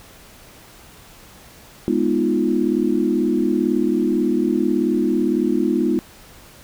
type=chord; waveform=sine; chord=F half-diminished seventh; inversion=first; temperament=equal; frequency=207.7 / 246.9 / 311.1 / 349.2 Hz; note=Ab3 / Cb4 / Eb4 / F4; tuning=0 / 0 / 0 / 0 cents; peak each=-23 / -21 / -21 / -21 dBFS; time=1.88-5.99 s; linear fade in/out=0 ms; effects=pink hiss -45 dBFS RMS until 6.63 s